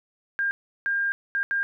sine tone bursts at uneven times, 1605 Hz, G6, 40 cents sharp, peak -22 dBFS, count 4, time 0.39-0.51 / 0.86-1.12 / 1.35-1.43 / 1.51-1.63 s, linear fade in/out 0 ms, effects none

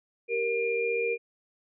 sine tone cluster, 392 / 467.3 / 2401 Hz, G4 / A#4 / D7, 0 / +4 / +38 cents, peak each -34 / -27 / -31 dBFS, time 0.28-1.18 s, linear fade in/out 50 ms, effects none

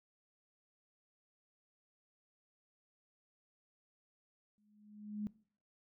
sine tone with exponential growth, 209.5 Hz, G#3, 15 cents sharp, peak -34 dBFS, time 4.58-5.27 s, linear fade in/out 0 ms, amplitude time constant 150 ms, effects noise-tail reverb RT60 0.5 s tail -21 dB re dry

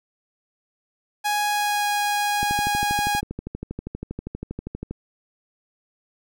sawtooth tone with pitch glide, 830.6 to 824.4 Hz, G#5 to G#5, 0 to -13 cents, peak -17 dBFS, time 1.24-3.21 s, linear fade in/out 20 ms, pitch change -13 cents, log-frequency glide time 1.48-1.91 s
click train, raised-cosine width 3 ms, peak -17 dBFS, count 32, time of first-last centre 2.43-4.91 s, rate 12.5 Hz
effects none

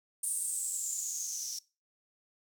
violet noise with band-pass filter sweep, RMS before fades -36 dBFS, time 0.23-1.59 s, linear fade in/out 5 ms, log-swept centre 9200 to 5600 Hz, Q 9.6, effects noise-tail reverb RT60 0.3 s tail -22 dB re dry

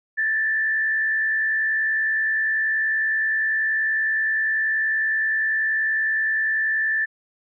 sine tone with frequency modulation, 1760 Hz, A6, in tune, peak -19 dBFS, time 0.17-7.06 s, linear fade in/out 20 ms, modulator 70.5 Hz, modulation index 0.54, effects none

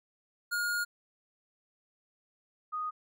square / sine tone pair in turn, 1428 / 1241.2 Hz, F6 / D#6, +38 / -5 cents, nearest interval major second, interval 243 cents, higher first, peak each -30 / -32 dBFS, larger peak first, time 0.51-0.85 / 2.72-2.91 s, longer first, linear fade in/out 20 ms, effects none

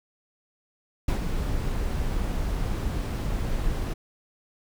brown noise with ADSR envelope, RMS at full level -21 dBFS, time 1.08-3.94 s, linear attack 4 ms, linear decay 100 ms, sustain -6 dB, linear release 14 ms, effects none

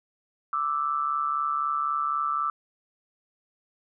sine tone pair together, 1174.7 / 1318.6 Hz, D6 / E6, 0 / 0 cents, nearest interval major second, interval 200 cents, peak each -27 dBFS, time 0.53-2.5 s, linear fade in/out 2 ms, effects none

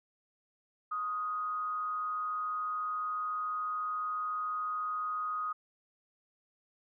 sine tone with frequency modulation, 1247 Hz, D#6, 3 cents sharp, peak -32 dBFS, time 0.91-5.53 s, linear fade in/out 10 ms, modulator 168 Hz, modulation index 0.29, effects none

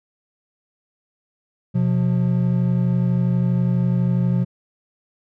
triangle tone pair together, 126.1 / 178.33 Hz, B2 / F3, +36 / +36 cents, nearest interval tritone, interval 600 cents, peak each -17 dBFS, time 1.74-4.45 s, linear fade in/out 20 ms, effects none

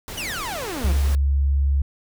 pink noise, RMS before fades -34 dBFS, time 0.08-1.15 s, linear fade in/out 0 ms
sawtooth exponential sweep, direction down, 3100 to 155.56 Hz, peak -24 dBFS, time 0.17-0.93 s, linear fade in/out 10 ms
sine tone, 69.5 Hz, C#2, 5 cents sharp, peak -16 dBFS, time 0.84-1.82 s, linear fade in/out 5 ms
effects none

